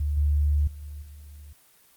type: tone with level steps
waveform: sine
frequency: 73.42 Hz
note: D2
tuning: in tune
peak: -23 / -19 / -37 / -35 / -41 dBFS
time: 0-1.53 s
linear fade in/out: 5 ms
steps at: 0.17 / 0.67 / 0.82 / 1.02 s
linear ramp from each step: 5 ms
effects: white hiss -58 dBFS RMS until 1.96 s + Opus 24 kbps